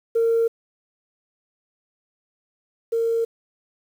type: tone pair in turn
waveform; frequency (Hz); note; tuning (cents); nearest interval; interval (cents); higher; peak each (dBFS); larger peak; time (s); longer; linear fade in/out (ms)
sine; 458.8 / 458.8; A#4 / A#4; -28 / -28; unison; 0; neither; -15 / -18; first; 0.15-0.48 / 2.92-3.25; neither; 10
effects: tanh soft clip ceiling -13 dBFS + 8-bit